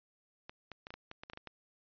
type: clicks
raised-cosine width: 0.3 ms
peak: -29 dBFS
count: 11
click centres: 0.495 / 0.717 / 0.869 / 0.905 / 0.94 / 1.114 / 1.235 / 1.299 / 1.334 / 1.374 / 1.473 s
effects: resampled to 11025 Hz